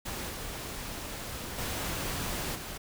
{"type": "noise with level steps", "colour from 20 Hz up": "pink", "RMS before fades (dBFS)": [-37, -39, -34, -40], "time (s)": [0.05, 2.78], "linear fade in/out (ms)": 10, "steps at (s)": [0.29, 1.58, 2.55], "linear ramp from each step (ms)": 5, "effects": []}